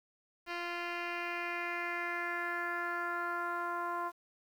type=tone with low-pass filter sweep; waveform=10% pulse; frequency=347 Hz; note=F4; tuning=11 cents flat; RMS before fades=-37 dBFS; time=0.46-4.12 s; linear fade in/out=50 ms; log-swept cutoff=3400 to 1100 Hz; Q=3; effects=10-bit

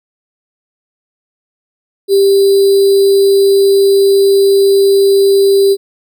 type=tone with sample-and-hold; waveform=sine; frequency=394.1 Hz; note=G4; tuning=9 cents sharp; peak=-5 dBFS; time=2.08-5.77 s; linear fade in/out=50 ms; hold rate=4410 Hz; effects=none

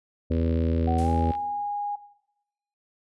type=harmonic tone; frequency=82.41 Hz; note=E2; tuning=in tune; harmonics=1 / 2 / 3 / 4 / 5 / 6 / 7; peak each=-24 / -34 / -27 / -35 / -35 / -33 / -38 dBFS; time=0.3-1.32 s; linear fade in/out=10 ms
type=click train; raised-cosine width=0.3 ms; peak=-29 dBFS; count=66; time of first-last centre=0.32-1.352 s; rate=63 Hz
type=tone with pitch glide; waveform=sine; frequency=748 to 820.4 Hz; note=F#5 to G#5; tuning=+19 to -21 cents; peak=-26 dBFS; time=0.87-1.96 s; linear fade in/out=10 ms; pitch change=+160 cents; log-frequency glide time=0.98-1.1 s
type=noise with exponential decay; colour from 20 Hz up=white; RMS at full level=-42 dBFS; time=0.98-1.49 s; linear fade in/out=5 ms; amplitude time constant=110 ms
effects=noise-tail reverb RT60 0.9 s tail -18 dB re dry + resampled to 24000 Hz

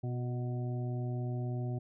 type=harmonic tone with a mistuned harmonic; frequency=123.47 Hz; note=B2; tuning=in tune; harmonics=1 / 2 / 3 / 5 / 6; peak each=-33 / -43 / -44 / -49 / -50 dBFS; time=0.03-1.79 s; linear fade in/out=10 ms; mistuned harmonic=3; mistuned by=-22 cents; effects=none

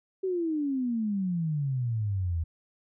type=exponential sweep; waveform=sine; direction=down; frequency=386.7 to 79.5 Hz; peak=-26 dBFS; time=0.23-2.44 s; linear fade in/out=10 ms; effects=none

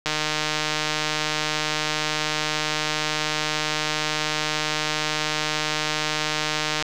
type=click train; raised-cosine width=0.2 ms; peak=-6 dBFS; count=1036; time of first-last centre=0.06-6.825 s; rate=153 Hz; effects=none

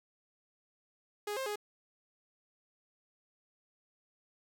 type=tone with pitch steps; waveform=sawtooth; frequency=414.6 / 530 / 416.1 Hz; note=G#4 / C5 / G#4; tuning=-3 / +22 / +3 cents; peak=-31 dBFS; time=1.27-1.558 s; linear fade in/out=5 ms; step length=96 ms; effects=10-bit

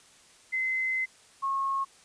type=tone pair in turn; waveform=sine; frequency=2054 / 1088.1 Hz; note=C7 / C#6; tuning=-33 / -33 cents; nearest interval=major seventh; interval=1100 cents; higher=first; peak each=-26 / -26 dBFS; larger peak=neither; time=0.52-1.06 / 1.42-1.85 s; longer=first; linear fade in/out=20 ms; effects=white hiss -57 dBFS RMS until 2.04 s + resampled to 22050 Hz

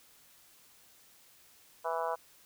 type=harmonic tone; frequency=164.81 Hz; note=E3; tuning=in tune; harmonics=3 / 4 / 5 / 6 / 7 / 8 / 9; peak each=-38 / -36 / -39 / -36 / -42 / -44 / -46 dBFS; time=1.84-2.16 s; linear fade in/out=20 ms; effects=white hiss -61 dBFS RMS until 2.45 s

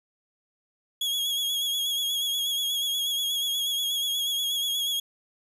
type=tone with vibrato; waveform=40% pulse; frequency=3322 Hz; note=G#7; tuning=in tune; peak=-24 dBFS; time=1.01-5 s; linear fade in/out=5 ms; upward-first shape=sine; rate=8.3 Hz; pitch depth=39 cents each way; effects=11-bit

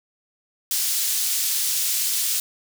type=high-pass noise; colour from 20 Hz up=pink; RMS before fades=-23 dBFS; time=0.71-2.4 s; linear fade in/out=2 ms; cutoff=5200 Hz; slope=12 dB/octave; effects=none

